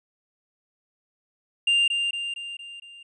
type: tone with echo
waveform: triangle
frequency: 2794 Hz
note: F7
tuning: in tune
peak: -16 dBFS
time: 1.67-1.88 s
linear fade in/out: 5 ms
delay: 230 ms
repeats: 5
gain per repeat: -5 dB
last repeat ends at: 3.03 s
effects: resampled to 22050 Hz